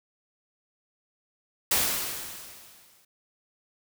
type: noise with exponential decay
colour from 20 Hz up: white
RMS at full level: -22 dBFS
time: 1.71-3.05 s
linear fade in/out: 5 ms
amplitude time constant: 290 ms
effects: none